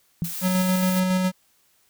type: tone with exponential decay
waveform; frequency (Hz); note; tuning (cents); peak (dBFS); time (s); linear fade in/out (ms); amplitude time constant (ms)
sine; 169; E3; +43; -18; 0.22-0.35; 0; 27
type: noise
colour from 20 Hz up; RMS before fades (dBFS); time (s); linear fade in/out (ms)
blue; -32; 0.24-1; 5
type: tone with tremolo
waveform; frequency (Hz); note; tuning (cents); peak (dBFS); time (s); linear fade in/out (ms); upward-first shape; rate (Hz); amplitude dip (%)
square; 185; F#3; 0; -19; 0.41-1.32; 50; square; 7.2; 25
effects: white hiss -63 dBFS RMS until 1.89 s